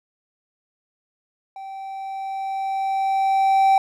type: tone with level ramp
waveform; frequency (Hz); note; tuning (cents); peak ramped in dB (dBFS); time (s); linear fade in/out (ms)
triangle; 776; G5; -18; -31 to -10; 1.56-3.78; 2
effects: none